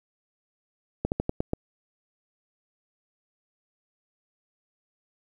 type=slowing click train; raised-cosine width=2 ms; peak=-12 dBFS; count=6; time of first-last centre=1.05-1.534 s; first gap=69 ms; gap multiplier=1.17; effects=9-bit